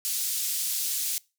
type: band-pass noise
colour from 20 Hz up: white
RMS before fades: -29 dBFS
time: 0.05-1.18 s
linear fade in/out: 0 ms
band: 4400 to 16000 Hz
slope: 12 dB/octave
effects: noise-tail reverb RT60 0.3 s tail -24 dB re dry